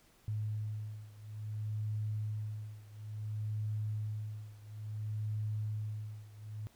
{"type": "beating tone pair", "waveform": "sine", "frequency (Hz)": [106.7, 107.28], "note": ["G#2", "A2"], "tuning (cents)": [47, -43], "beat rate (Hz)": 0.58, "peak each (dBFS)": [-38, -40], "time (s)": [0.28, 6.67], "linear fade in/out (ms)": 0, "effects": ["pink hiss -66 dBFS RMS until 6.75 s"]}